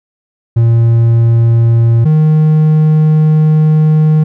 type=tone pair in turn; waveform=triangle; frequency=115.9 / 154.98 Hz; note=A#2 / D#3; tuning=-10 / -7 cents; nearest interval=perfect fourth; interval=503 cents; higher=second; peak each=-3 dBFS; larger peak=neither; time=0.56-2.05 / 2.05-4.24 s; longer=second; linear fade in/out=10 ms; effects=none